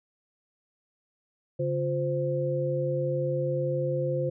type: tone cluster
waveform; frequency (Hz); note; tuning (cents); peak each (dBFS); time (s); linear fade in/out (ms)
sine; 140.9 / 352.4 / 519; C#3 / F4 / C5; +29 / +16 / -14; -29 / -33 / -28; 1.59-4.3; 10
effects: none